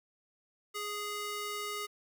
square tone with high-pass filter, 414.5 Hz, G#4, 3 cents flat, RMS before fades -38 dBFS, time 0.74-1.87 s, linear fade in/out 20 ms, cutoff 890 Hz, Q 0.67, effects none

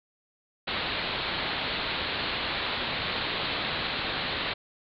white low-pass noise, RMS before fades -31 dBFS, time 0.67-4.54 s, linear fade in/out 10 ms, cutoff 4300 Hz, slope 96 dB/octave, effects none

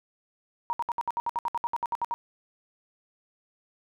sine tone bursts, 944 Hz, A#5, 22 cents sharp, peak -25 dBFS, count 16, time 0.7-2.14 s, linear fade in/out 0 ms, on 30 ms, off 64 ms, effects none

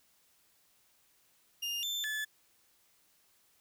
35% pulse tone with pitch steps, 2821 / 3549 / 1729 Hz, F7 / A7 / A6, +17 / +14 / -31 cents, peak -32 dBFS, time 1.62-2.25 s, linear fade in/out 10 ms, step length 210 ms, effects white hiss -69 dBFS RMS until 3.6 s

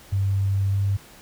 sine tone with pitch glide, 98 to 98.97 Hz, G2 to G2, 0 to +17 cents, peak -19 dBFS, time 0.12-0.97 s, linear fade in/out 10 ms, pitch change +17 cents, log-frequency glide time 0.71-0.77 s, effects pink hiss -48 dBFS RMS until 1.21 s

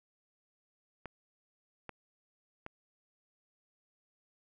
clicks, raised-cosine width 0.5 ms, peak -27 dBFS, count 3, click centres 1.057 / 1.893 / 2.664 s, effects none

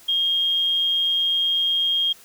sine tone, 3236 Hz, G#7, 46 cents flat, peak -18 dBFS, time 0.08-2.13 s, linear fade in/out 10 ms, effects white hiss -49 dBFS RMS until 2.24 s

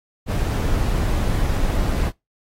brown noise, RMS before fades -20 dBFS, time 0.26-2.12 s, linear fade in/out 50 ms, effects noise-tail reverb RT60 0.2 s tail -23 dB re dry + AAC 48 kbps

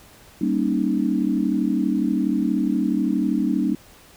sine chord, Eb dominant seventh, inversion first, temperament equal with one note detuned, 196 / 233.1 / 277.2 / 309.5 Hz, G3 / Bb3 / Db4 / Eb4, 0 / 0 / 0 / -9 cents, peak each -24 dBFS, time 0.41-3.75 s, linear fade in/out 5 ms, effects pink hiss -49 dBFS RMS until 4.16 s

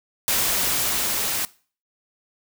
white noise with level ramp, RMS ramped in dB -21 to -25 dBFS, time 0.28-1.45 s, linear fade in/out 0 ms, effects noise-tail reverb RT60 0.4 s tail -20 dB re dry

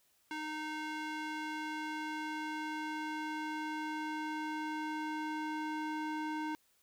square tone with band-pass filter sweep, 308.5 Hz, D#4, 15 cents flat, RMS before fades -39 dBFS, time 0.31-6.55 s, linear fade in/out 0 ms, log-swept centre 1700 to 940 Hz, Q 0.76, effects white hiss -72 dBFS RMS until 6.82 s

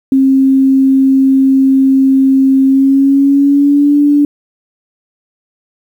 sine tone with pitch glide, 267.6 to 290.1 Hz, C4 to D4, +39 to -21 cents, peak -5 dBFS, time 0.12-4.25 s, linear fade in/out 2 ms, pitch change +140 cents, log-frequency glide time 2.66-3.96 s, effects 7-bit

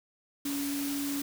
sine tone in noise, 282.4 Hz, C#4, 32 cents sharp, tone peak -31 dBFS, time 0.45-1.22 s, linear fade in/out 5 ms, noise white, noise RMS -38 dBFS, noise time 0.45-1.22 s, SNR +4 dB, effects none

